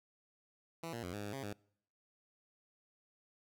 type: tone with pitch steps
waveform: 10% pulse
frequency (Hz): 165.7 / 117.3 / 88.7 / 103.2 / 102.6 / 135.8 / 102.6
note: E3 / A#2 / F2 / G#2 / G#2 / C#3 / G#2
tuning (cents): +9 / +11 / +27 / -10 / -21 / -35 / -21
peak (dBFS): -33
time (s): 0.83-1.53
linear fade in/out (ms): 5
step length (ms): 100
effects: noise-tail reverb RT60 0.7 s tail -26 dB re dry